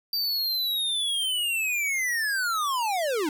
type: linear sweep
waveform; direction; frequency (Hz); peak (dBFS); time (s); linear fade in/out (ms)
square; down; 4678 to 282; -25; 0.13-3.29; 2
effects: none